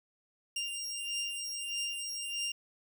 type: beating tone pair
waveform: 20% pulse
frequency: 2794 / 2795.6 Hz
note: F7 / F7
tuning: 0 / +1 cents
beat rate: 1.6 Hz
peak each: -33 / -34 dBFS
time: 0.56-2.52 s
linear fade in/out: 5 ms
effects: none